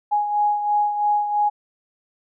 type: beating tone pair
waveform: sine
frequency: 830.6 / 833.6 Hz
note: G#5 / G#5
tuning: 0 / +6 cents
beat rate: 3 Hz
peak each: -18 / -26 dBFS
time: 0.11-1.5 s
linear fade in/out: 20 ms
effects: none